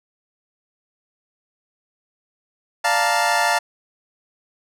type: chord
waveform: 25% pulse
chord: Bb major seventh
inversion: first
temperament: equal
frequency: 587.3 / 698.5 / 880 / 932.3 Hz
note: D5 / F5 / A5 / Bb5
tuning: 0 / 0 / 0 / 0 cents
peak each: -23 / -17 / -17 / -20 dBFS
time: 2.84-3.59 s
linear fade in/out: 10 ms
effects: low-pass 11000 Hz 12 dB/octave